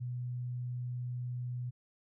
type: tone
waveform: sine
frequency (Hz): 123.47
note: B2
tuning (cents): 0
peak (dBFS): -35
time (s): 0-1.71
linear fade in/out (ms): 20
effects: none